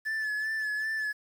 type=tone with vibrato; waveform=triangle; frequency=1736 Hz; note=A6; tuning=24 cents flat; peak=-27 dBFS; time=0.05-1.13 s; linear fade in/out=20 ms; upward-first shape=sine; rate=2.6 Hz; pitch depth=35 cents each way; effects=9-bit